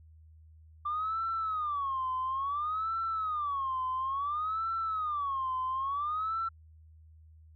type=tone with vibrato; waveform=sine; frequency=1174.7 Hz; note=D6; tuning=in tune; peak=-29 dBFS; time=0.85-6.49 s; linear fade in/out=10 ms; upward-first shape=sine; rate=0.58 Hz; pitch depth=230 cents each way; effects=tanh soft clip ceiling -25 dBFS + added 79 Hz sine -53 dBFS peak until 7.55 s